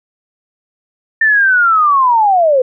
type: linear sweep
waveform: sine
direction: down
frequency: 1800 to 493.9 Hz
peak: -7 dBFS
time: 1.21-2.62 s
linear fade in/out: 5 ms
effects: none